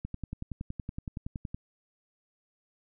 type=click train; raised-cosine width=5 ms; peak=-23 dBFS; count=17; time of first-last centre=0.05-1.545 s; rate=10.7 Hz; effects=none